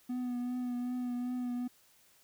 triangle tone with vibrato, 246.9 Hz, B3, in tune, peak -31 dBFS, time 0.09-1.68 s, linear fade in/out 10 ms, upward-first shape triangle, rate 2.6 Hz, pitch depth 28 cents each way, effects white hiss -65 dBFS RMS until 2.23 s

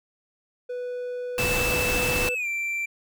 triangle tone, 493.9 Hz, B4, in tune, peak -27 dBFS, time 0.69-2.35 s, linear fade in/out 10 ms
pink noise, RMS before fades -27 dBFS, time 1.38-2.29 s, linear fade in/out 2 ms
triangle tone with pitch glide, 2637 to 2349 Hz, E7 to D7, 0 to 0 cents, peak -24 dBFS, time 1.38-2.86 s, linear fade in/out 10 ms, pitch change -200 cents, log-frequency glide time 2.34-2.47 s
effects none

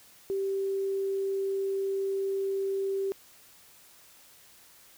sine tone, 390 Hz, G4, 9 cents flat, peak -27 dBFS, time 0.3-3.12 s, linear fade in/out 0 ms, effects white hiss -56 dBFS RMS until 4.97 s

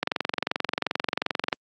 click train, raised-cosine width 0.3 ms, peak -7 dBFS, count 35, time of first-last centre 0.03-1.528 s, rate 22.7 Hz, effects high-pass 200 Hz 12 dB/octave + Opus 48 kbps

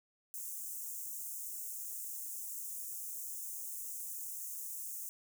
white high-pass noise, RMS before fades -43 dBFS, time 0.34-5.09 s, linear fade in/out 0 ms, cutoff 6400 Hz, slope 48 dB/octave, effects none

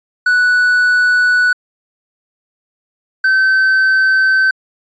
triangle tone pair in turn, 1480 / 1539.9 Hz, F#6 / G6, 0 / -31 cents, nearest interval minor second, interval 69 cents, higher second, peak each -7 dBFS, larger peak neither, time 0.26-1.53 / 3.24-4.51 s, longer neither, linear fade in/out 5 ms, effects resampled to 16000 Hz

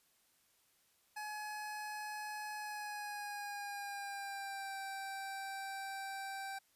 25% pulse tone with pitch glide, 846 to 780.3 Hz, G#5 to G5, +32 to -8 cents, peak -38 dBFS, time 1.16-6.59 s, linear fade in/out 10 ms, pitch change -140 cents, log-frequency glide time 2.56-4.78 s, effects white hiss -73 dBFS RMS until 6.75 s + resampled to 32000 Hz

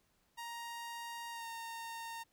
sawtooth tone with pitch glide, 936 to 918.9 Hz, A#5 to A#5, +7 to -25 cents, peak -39 dBFS, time 0.37-2.24 s, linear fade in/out 20 ms, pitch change -32 cents, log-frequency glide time 1.31-1.47 s, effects pink hiss -75 dBFS RMS until 2.32 s

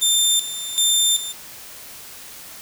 20% pulse tone with tremolo, 3584 Hz, A7, 31 cents sharp, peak -9 dBFS, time 0.01-1.33 s, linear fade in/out 20 ms, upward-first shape square, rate 1.3 Hz, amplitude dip 75%, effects white hiss -39 dBFS RMS until 2.61 s

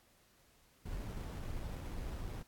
brown noise with sample-and-hold, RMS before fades -42 dBFS, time 0.85-2.43 s, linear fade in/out 10 ms, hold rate 4410 Hz, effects pink hiss -68 dBFS RMS until 2.47 s + AAC 64 kbps

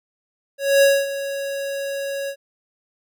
square tone with ADSR envelope, 554.4 Hz, C#5, in tune, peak -11 dBFS, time 0.58-2.36 s, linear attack 240 ms, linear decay 240 ms, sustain -14 dB, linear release 74 ms, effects none

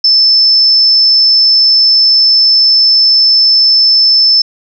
sine tone, 5274 Hz, E8, in tune, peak -4 dBFS, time 0.04-4.42 s, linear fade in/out 5 ms, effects none

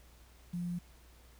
sine tone with quantisation, 175.2 Hz, F3, 6 cents sharp, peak -34 dBFS, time 0.53-0.79 s, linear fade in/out 10 ms, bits 10, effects added 60 Hz sine -58 dBFS peak until 1.39 s + pink hiss -63 dBFS RMS until 1.39 s

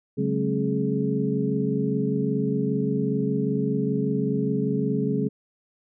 sine tone cluster, 140.5 / 187.2 / 212.3 / 269.6 / 420.8 Hz, C#3 / F#3 / G#3 / C#4 / G#4, +24 / +20 / +38 / -48 / +23 cents, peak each -28 dBFS, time 0.17-5.29 s, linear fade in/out 20 ms, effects none

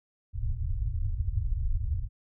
pink low-pass noise, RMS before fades -29 dBFS, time 0.33-2.09 s, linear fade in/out 50 ms, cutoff 120 Hz, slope 96 dB/octave, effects none

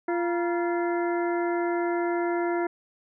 harmonic tone with a mistuned harmonic, 345.6 Hz, F4, 18 cents flat, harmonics 1 / 2 / 3 / 4 / 5 / 6, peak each -25 / -31 / -35 / -37 / -39 / -41 dBFS, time 0.08-2.67 s, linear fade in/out 5 ms, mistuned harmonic 3, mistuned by -140 cents, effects none

